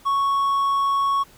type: tone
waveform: triangle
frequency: 1108.7 Hz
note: C#6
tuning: in tune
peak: -16 dBFS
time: 0.05-1.24 s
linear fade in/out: 20 ms
effects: pink hiss -51 dBFS RMS until 1.37 s